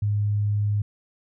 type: tone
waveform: sine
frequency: 103.6 Hz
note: G#2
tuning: 4 cents flat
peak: -20 dBFS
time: 0.02-0.82 s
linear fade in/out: 5 ms
effects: none